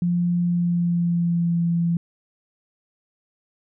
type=tone with pitch glide; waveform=sine; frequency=174.61 to 169.74 Hz; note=F3 to F3; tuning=0 to -49 cents; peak=-18 dBFS; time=0.02-1.97 s; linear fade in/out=2 ms; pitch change=-49 cents; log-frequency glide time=0.41-1.63 s; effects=none